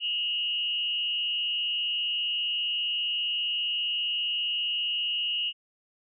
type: tone with frequency modulation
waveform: sine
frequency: 2870 Hz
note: F7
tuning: 47 cents sharp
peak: -26 dBFS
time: 0-5.53 s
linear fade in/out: 50 ms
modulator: 195 Hz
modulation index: 0.5
effects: none